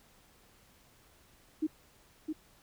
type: tone with echo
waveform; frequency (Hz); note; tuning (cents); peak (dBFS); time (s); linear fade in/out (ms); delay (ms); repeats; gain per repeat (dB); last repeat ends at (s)
sine; 311.1; D#4; 0; -27; 1.62-1.67; 10; 660; 1; -5; 2.33
effects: pink hiss -63 dBFS RMS until 2.62 s